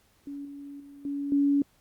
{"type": "tone with level steps", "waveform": "sine", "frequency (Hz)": 283, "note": "C#4", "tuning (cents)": 36, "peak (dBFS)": [-35, -39, -45, -29, -20], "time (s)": [0.27, 1.62], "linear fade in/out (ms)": 2, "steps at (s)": [0.45, 0.8, 1.05, 1.32], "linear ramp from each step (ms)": 2, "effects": ["pink hiss -65 dBFS RMS until 1.8 s", "Opus 48 kbps"]}